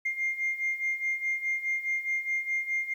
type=beating tone pair; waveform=sine; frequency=2110 / 2114.8 Hz; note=C7 / C7; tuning=+14 / +18 cents; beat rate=4.8 Hz; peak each=-32 / -28 dBFS; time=0.05-2.94 s; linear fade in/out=10 ms; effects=tanh soft clip ceiling -22 dBFS + 10-bit